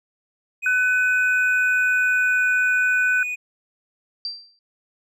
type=tone with pitch glide; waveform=triangle; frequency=2506 to 2474 Hz; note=D#7 to D#7; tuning=+12 to -10 cents; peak=-23 dBFS; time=0.62-3.36 s; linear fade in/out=20 ms; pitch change=-22 cents; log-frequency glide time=1.11-2.5 s
type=tone; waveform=sine; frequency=1500 Hz; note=F#6; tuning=23 cents sharp; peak=-17 dBFS; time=0.66-3.23 s; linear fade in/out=2 ms
type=tone with exponential decay; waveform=sine; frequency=4699 Hz; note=D8; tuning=in tune; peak=-23 dBFS; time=4.25-4.59 s; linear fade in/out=1 ms; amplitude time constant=73 ms
effects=none

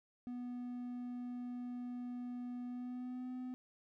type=tone with pitch glide; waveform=triangle; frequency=245.6 to 252.8 Hz; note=B3 to B3; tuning=-9 to +41 cents; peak=-39 dBFS; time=0.27-3.54 s; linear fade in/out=0 ms; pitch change=+50 cents; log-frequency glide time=2.66-3.3 s; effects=none

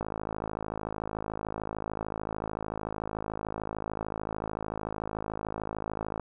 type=click train; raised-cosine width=1 ms; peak=-19 dBFS; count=332; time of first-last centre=0.01-6.197 s; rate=53.5 Hz; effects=none

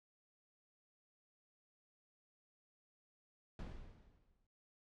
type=noise with exponential decay; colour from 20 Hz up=brown; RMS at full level=-43 dBFS; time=3.59-4.47 s; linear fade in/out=2 ms; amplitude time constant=190 ms; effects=low-pass 5000 Hz 12 dB/octave

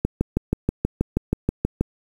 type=click train; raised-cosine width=3 ms; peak=-6 dBFS; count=12; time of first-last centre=0.05-1.81 s; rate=6.25 Hz; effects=7-bit

